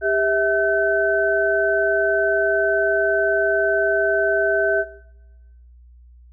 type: tone cluster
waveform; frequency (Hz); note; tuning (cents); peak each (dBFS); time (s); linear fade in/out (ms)
sine; 399.1 / 650 / 1528; G4 / E5 / G6; +31 / -24 / -45; -21; 0.01-4.85; 50
effects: noise-tail reverb RT60 1.0 s tail -18 dB re dry + added 60 Hz sine -44 dBFS peak until 6.32 s